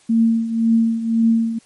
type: tone with tremolo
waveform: sine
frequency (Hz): 227.4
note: A#3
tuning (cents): -43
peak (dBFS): -10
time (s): 0.09-1.59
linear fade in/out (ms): 10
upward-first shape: triangle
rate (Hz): 1.9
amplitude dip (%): 75
effects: white hiss -53 dBFS RMS until 1.65 s + MP3 48 kbps